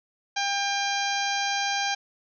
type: harmonic tone with a mistuned harmonic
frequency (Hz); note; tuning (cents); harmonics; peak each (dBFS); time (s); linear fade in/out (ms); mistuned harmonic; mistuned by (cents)
799; G5; +33; 1 / 2 / 3 / 4 / 5 / 6 / 7 / 8; -28 / -31 / -33 / -34 / -35 / -36 / -36 / -37; 0.36-1.95; 10; 8; -18
effects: none